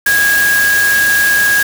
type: tone in noise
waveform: sine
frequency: 1644 Hz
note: G#6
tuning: 18 cents flat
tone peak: -9 dBFS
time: 0.06-1.63 s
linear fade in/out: 5 ms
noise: white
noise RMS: -18 dBFS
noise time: 0.06-1.63 s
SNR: +6 dB
effects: none